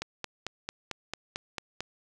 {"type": "click train", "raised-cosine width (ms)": 0.2, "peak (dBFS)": -16, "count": 9, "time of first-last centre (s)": [0.02, 1.806], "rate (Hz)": 4.48, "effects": []}